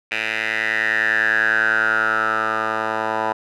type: tone with band-pass filter sweep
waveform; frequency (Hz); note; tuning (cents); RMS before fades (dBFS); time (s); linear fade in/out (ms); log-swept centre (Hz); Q
10% pulse; 110; A2; 0; -20; 0.11-3.33; 10; 2300 to 1000; 8.1
effects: none